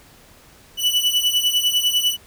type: beating tone pair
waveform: 40% pulse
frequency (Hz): 2960 / 2970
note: F#7 / F#7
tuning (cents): 0 / +6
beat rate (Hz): 10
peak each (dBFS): -19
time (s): 0.77-2.17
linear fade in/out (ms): 50
effects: pink hiss -49 dBFS RMS until 2.26 s